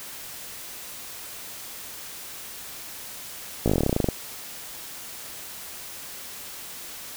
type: slowing click train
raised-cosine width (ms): 2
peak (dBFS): -8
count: 16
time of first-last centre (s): 3.66-4.087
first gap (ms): 17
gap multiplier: 1.07
effects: white hiss -39 dBFS RMS until 7.16 s